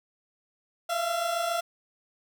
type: tone pair together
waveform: 30% pulse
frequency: 659 / 686.1 Hz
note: E5 / F5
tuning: -1 / -31 cents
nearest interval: minor second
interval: 70 cents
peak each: -30 / -25 dBFS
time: 0.89-1.61 s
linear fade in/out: 10 ms
effects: none